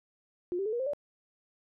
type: tone with pitch steps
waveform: sine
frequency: 354.9 / 391.5 / 431.9 / 476.5 / 525.6 / 579.9 Hz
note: F4 / G4 / A4 / A#4 / C5 / D5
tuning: +28 / -2 / -32 / +38 / +8 / -22 cents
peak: -29 dBFS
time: 0.52-0.934 s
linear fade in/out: 0 ms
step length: 69 ms
effects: none